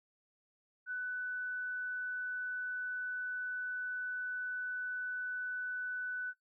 sine tone, 1494 Hz, F#6, 16 cents sharp, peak -35 dBFS, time 0.86-6.34 s, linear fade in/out 50 ms, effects noise-tail reverb RT60 0.1 s tail -17 dB re dry

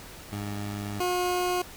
20% pulse tone pair in turn, 102.3 / 359.5 Hz, G#2 / F#4, -26 / -50 cents, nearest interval octave + minor seventh, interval 2176 cents, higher second, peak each -27 / -20 dBFS, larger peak second, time 0.32-1 / 1-1.62 s, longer first, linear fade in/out 5 ms, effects pink hiss -45 dBFS RMS until 1.76 s

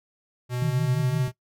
square tone with pitch glide, 124 to 125.88 Hz, B2 to B2, +7 to +33 cents, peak -27 dBFS, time 0.49-1.32 s, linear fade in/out 50 ms, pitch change +26 cents, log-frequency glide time 0.59-1.2 s
sine tone with vibrato, 143.9 Hz, D3, 35 cents flat, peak -23 dBFS, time 0.62-1.28 s, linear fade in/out 2 ms, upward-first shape triangle, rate 6 Hz, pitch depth 220 cents each way
effects noise-tail reverb RT60 0.1 s tail -17 dB re dry

